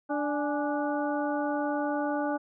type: harmonic tone with a mistuned harmonic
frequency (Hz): 293.7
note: D4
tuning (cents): 0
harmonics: 1 / 2 / 3 / 4 / 5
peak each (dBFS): -30 / -32 / -33 / -40 / -38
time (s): 0.09-2.38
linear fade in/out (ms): 20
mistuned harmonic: 3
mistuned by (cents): -76
effects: none